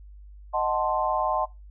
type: chord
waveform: sine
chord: D# diminished seventh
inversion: none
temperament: equal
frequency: 622.3 / 740 / 880 / 1046.5 Hz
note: D#5 / F#5 / A5 / C6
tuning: 0 / 0 / 0 / 0 cents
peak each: -28 dBFS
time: 0.53-1.46 s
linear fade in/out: 20 ms
effects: noise-tail reverb RT60 0.2 s tail -19 dB re dry + added 50 Hz sine -43 dBFS peak until 1.7 s